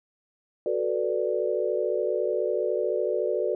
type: chord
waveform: sine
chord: B minor seventh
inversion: second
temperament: equal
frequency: 370 / 440 / 493.9 / 587.3 Hz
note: F#4 / A4 / B4 / D5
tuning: 0 / 0 / 0 / 0 cents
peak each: -29 dBFS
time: 0.66-3.55 s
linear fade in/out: 2 ms
effects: none